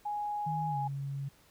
sine tone, 830.6 Hz, G#5, in tune, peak -32 dBFS, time 0.05-0.88 s, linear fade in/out 10 ms
sine tone with pitch glide, 155.7 to 138.71 Hz, D#3 to C#3, +2 to +1 cents, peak -34 dBFS, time 0.46-1.29 s, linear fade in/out 10 ms, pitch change -201 cents, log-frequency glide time 0.69-0.78 s
effects pink hiss -63 dBFS RMS until 1.5 s

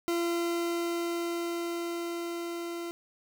40% pulse tone with level ramp, 341.7 Hz, F4, 38 cents flat, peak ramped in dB -26 to -34 dBFS, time 0.08-2.91 s, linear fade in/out 0 ms, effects none

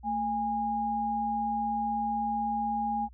sine tone pair together, 223 / 820 Hz, A3 / G#5, +23 / -22 cents, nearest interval octave + major seventh, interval 2255 cents, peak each -34 / -28 dBFS, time 0.03-3.09 s, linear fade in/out 50 ms, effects added 60 Hz sine -49 dBFS peak until 3.13 s

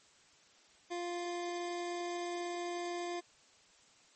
25% pulse tone, 349.2 Hz, F4, in tune, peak -33 dBFS, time 0.9-3.21 s, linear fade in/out 20 ms, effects white hiss -64 dBFS RMS until 4.15 s + MP3 32 kbps

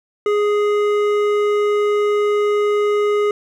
sine tone with hard clipping, 415.3 Hz, G#4, in tune, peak -16 dBFS, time 0.26-3.31 s, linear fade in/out 2 ms, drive 11 dB, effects none

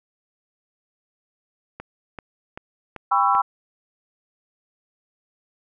click train, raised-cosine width 0.5 ms, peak -19 dBFS, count 5, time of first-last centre 1.8-3.35 s, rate 2.58 Hz
sine chord, C# half-diminished seventh, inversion second, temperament just, 798.3 / 997.9 / 1108.7 / 1330.5 Hz, G5 / B5 / C#6 / E6, +31 / +18 / 0 / +16 cents, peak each -21 / -21 / -22 / -21 dBFS, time 3.11-3.42 s, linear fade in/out 10 ms
effects none

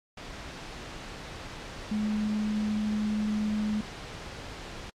sine tone in noise, 212.2 Hz, G#3, 38 cents sharp, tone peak -26 dBFS, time 1.91-3.81 s, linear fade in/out 5 ms, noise pink, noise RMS -41 dBFS, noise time 0.17-4.9 s, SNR +12 dB, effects low-pass 5000 Hz 12 dB/octave + AAC 64 kbps

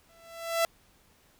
sawtooth tone with exponential growth, 667 Hz, E5, 20 cents sharp, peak -18 dBFS, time 0.09-0.65 s, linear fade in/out 1 ms, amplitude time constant 120 ms, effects pink hiss -63 dBFS RMS until 1.39 s

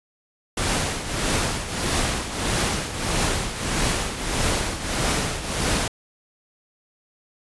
pink noise with tremolo, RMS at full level -21 dBFS, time 0.57-5.88 s, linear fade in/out 5 ms, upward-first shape triangle, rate 1.6 Hz, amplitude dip 70%, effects resampled to 24000 Hz

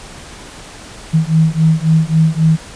sine beating tone pair, 158.1 / 161.8 Hz, D#3 / E3, +28 / -32 cents, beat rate 3.7 Hz, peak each -12 dBFS, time 1.13-2.57 s, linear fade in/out 20 ms, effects pink hiss -34 dBFS RMS until 2.75 s + resampled to 22050 Hz

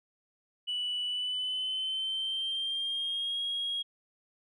sine tone with pitch glide, 2960 to 3284 Hz, F#7 to G#7, 0 to -20 cents, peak -29 dBFS, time 0.67-3.83 s, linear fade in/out 20 ms, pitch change +180 cents, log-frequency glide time 1.06-3.41 s, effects tanh soft clip ceiling -27 dBFS

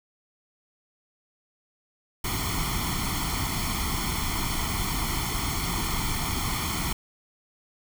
pink noise with comb filter, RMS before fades -28 dBFS, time 2.24-6.93 s, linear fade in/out 5 ms, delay 0.92 ms, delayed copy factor +0.85, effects none

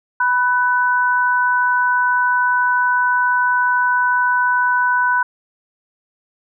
sine tone pair together, 987.8 / 1499 Hz, B5 / F#6, 0 / +22 cents, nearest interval perfect fifth, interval 722 cents, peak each -16 dBFS, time 0.2-5.23 s, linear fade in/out 5 ms, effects none

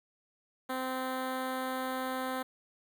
10% pulse tone with notch filter, 259.1 Hz, C4, 17 cents flat, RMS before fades -35 dBFS, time 0.69-2.43 s, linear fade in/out 10 ms, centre 5700 Hz, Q 0.87, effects 11-bit

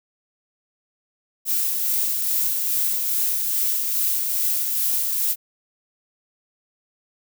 violet noise with tremolo, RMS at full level -21 dBFS, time 1.45-5.36 s, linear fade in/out 50 ms, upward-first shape sine, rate 2.4 Hz, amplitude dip 30%, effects none

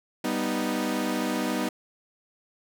sawtooth chord, G augmented, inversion none, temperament equal, 196 / 246.9 / 311.1 Hz, G3 / B3 / D#4, 0 / 0 / 0 cents, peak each -28 / -25 / -26 dBFS, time 0.24-1.69 s, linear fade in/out 5 ms, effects none

